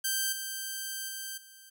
5% pulse tone with level steps, 1566 Hz, G6, 2 cents flat, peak -17 / -24 / -26 / -40 dBFS, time 0.04-1.7 s, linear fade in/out 10 ms, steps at 0.32 / 1.08 / 1.37 s, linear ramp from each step 10 ms, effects none

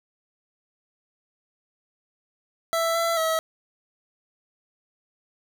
25% pulse tone with pitch steps, 662 / 670 / 645 Hz, E5 / E5 / E5, +7 / +28 / -38 cents, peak -18 dBFS, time 2.73-3.39 s, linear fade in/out 0 ms, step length 220 ms, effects none

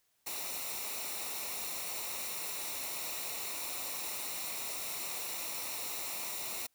white noise with comb filter, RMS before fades -39 dBFS, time 0.26-6.67 s, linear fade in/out 10 ms, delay 0.62 ms, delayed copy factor -0.6, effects white hiss -75 dBFS RMS until 6.74 s

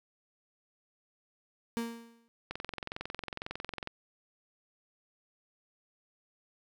35% pulse tone with exponential decay, 231.9 Hz, A#3, 9 cents flat, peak -28 dBFS, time 1.77-2.28 s, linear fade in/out 0 ms, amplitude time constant 110 ms
click train, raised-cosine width 0.3 ms, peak -21 dBFS, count 31, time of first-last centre 2.51-3.874 s, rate 22 Hz
effects none

